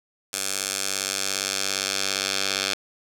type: tone with band-pass filter sweep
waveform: 10% pulse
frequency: 97.4 Hz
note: G2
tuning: 11 cents flat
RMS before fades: -27 dBFS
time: 0.33-2.74 s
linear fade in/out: 5 ms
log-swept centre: 7900 to 4500 Hz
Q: 1.2
effects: 8-bit